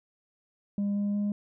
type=tone with pitch steps; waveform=sine; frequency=202.1 / 203.6 / 205.2 Hz; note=G#3 / G#3 / G#3; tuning=-47 / -34 / -21 cents; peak=-23 dBFS; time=0.78-1.32 s; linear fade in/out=2 ms; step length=180 ms; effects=tanh soft clip ceiling -25 dBFS